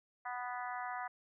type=harmonic tone; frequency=246.9 Hz; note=B3; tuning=in tune; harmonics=3 / 4 / 5 / 6 / 7 / 8; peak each=-42 / -44 / -46 / -48 / -49 / -50 dBFS; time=0.25-1.08 s; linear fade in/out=10 ms; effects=none